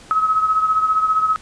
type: beating tone pair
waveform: sine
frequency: 1279 / 1294 Hz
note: D#6 / E6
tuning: +47 / -32 cents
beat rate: 15 Hz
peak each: -15 / -22 dBFS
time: 0.11-1.36 s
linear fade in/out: 0 ms
effects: pink hiss -44 dBFS RMS until 1.41 s + resampled to 22050 Hz